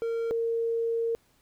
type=tone pair in turn; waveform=triangle / sine; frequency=460 / 460 Hz; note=A#4 / A#4; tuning=-23 / -23 cents; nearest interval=unison; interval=0 cents; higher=neither; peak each=-25 dBFS; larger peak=neither; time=0.02-0.31 / 0.31-1.15 s; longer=second; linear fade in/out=0 ms; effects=pink hiss -66 dBFS RMS until 1.41 s